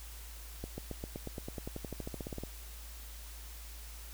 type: accelerating click train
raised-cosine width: 2 ms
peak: -26 dBFS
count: 21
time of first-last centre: 0.64-2.436 s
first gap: 140 ms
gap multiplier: 0.95
effects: added 55 Hz sine -46 dBFS peak until 4.13 s + white hiss -52 dBFS RMS until 4.13 s